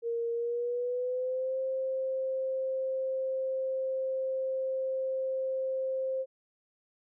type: tone with pitch glide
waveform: sine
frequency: 466.2 to 526.3 Hz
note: A#4 to C5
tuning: 0 to +10 cents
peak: -29 dBFS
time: 0.02-6.26 s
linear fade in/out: 50 ms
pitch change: +210 cents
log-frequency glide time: 0.32-1.58 s
effects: none